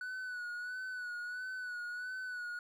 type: tone with vibrato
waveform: triangle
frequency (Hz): 1480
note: F#6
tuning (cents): 0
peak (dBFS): -37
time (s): 0.01-2.59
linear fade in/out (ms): 2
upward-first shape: sine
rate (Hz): 1.5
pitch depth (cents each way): 44
effects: none